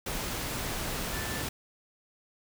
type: tone in noise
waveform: sine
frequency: 1760 Hz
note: A6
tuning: in tune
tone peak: -41 dBFS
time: 1.13-1.43 s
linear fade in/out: 5 ms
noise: pink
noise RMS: -34 dBFS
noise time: 0.06-1.49 s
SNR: -10 dB
effects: none